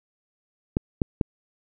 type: clicks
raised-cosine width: 3 ms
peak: -8 dBFS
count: 3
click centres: 0.769 / 1.018 / 1.212 s
effects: none